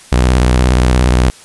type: tone with vibrato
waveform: sawtooth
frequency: 62.1 Hz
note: B1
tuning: 10 cents sharp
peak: -4 dBFS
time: 0.12-1.3 s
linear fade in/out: 0 ms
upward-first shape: square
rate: 17 Hz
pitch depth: 130 cents each way
effects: white hiss -39 dBFS RMS until 1.44 s + resampled to 24000 Hz